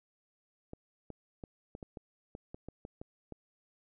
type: clicks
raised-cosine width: 2 ms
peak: -30 dBFS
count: 12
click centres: 0.734 / 1.103 / 1.438 / 1.751 / 1.828 / 1.972 / 2.351 / 2.545 / 2.686 / 2.851 / 3.015 / 3.323 s
effects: none